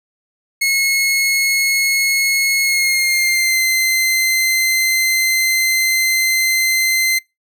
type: tone with pitch glide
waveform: sawtooth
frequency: 2176 to 2071 Hz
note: C#7 to C7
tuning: -33 to -18 cents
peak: -10 dBFS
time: 0.61-7.19 s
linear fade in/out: 10 ms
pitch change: -85 cents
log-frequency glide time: 2.62-3.6 s
effects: noise-tail reverb RT60 0.2 s tail -24 dB re dry